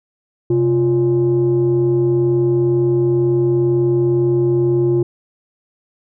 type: tone pair together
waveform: sine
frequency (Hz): 130.69 / 350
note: C3 / F4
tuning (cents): -2 / +4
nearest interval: octave + perfect fourth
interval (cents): 1706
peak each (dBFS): -16 / -12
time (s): 0.5-5.03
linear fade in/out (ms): 5
effects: tanh soft clip ceiling -8 dBFS